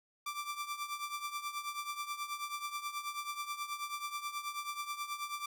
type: tone with tremolo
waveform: sawtooth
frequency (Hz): 1174.7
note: D6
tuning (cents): 0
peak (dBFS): -31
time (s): 0.26-5.46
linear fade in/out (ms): 5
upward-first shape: triangle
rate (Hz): 9.3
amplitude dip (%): 80
effects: none